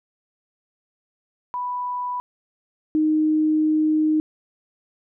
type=tone pair in turn; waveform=sine; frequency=987.8 / 309.6 Hz; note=B5 / D#4; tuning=0 / -9 cents; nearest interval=octave + minor sixth; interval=2009 cents; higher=first; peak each=-24 / -16 dBFS; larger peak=second; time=1.54-2.2 / 2.95-4.2 s; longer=second; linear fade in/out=0 ms; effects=none